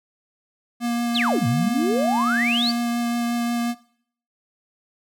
square tone with vibrato, 237 Hz, A#3, 29 cents sharp, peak -22 dBFS, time 0.8-3.75 s, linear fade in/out 50 ms, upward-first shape triangle, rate 5.6 Hz, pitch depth 11 cents each way
sine exponential two-way sweep, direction down then up, 4902 to 111.4 to 4827 Hz, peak -20 dBFS, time 1.14-2.72 s, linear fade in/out 20 ms, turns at 1.47 s
effects noise-tail reverb RT60 0.6 s tail -19 dB re dry

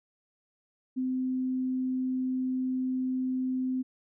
sine tone, 257.4 Hz, C4, 28 cents flat, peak -27 dBFS, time 0.96-3.83 s, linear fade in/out 20 ms, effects none

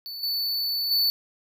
square tone with level steps, 4483 Hz, C#8, 19 cents sharp, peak -34 / -25 / -20 dBFS, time 0.06-1.1 s, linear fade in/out 0 ms, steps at 0.23 / 0.91 s, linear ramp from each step 2 ms, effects none

